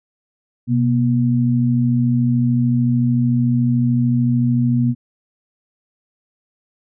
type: tone pair together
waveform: sine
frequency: 126.44 / 240 Hz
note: B2 / B3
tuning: +41 / -49 cents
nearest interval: major seventh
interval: 1110 cents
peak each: -16 dBFS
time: 0.67-4.95 s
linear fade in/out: 50 ms
effects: none